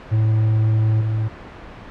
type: tone with level steps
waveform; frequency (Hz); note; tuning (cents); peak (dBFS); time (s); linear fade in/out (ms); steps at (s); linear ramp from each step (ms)
triangle; 109.5; A2; -8; -12 / -16; 0.11-1.29; 20; 1.01; 2
effects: pink hiss -37 dBFS RMS until 1.9 s + low-pass 2000 Hz 12 dB/octave